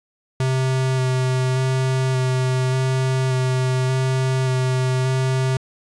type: tone with vibrato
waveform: square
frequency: 129.9 Hz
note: C3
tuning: 12 cents flat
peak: -18 dBFS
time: 0.4-5.57 s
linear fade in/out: 2 ms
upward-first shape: square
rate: 0.86 Hz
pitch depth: 12 cents each way
effects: resampled to 22050 Hz + 9-bit

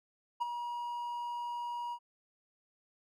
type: tone with ADSR envelope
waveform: triangle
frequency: 957 Hz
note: A#5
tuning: 45 cents sharp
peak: -26 dBFS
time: 0.4-1.99 s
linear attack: 20 ms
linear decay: 17 ms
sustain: -8 dB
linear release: 65 ms
effects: none

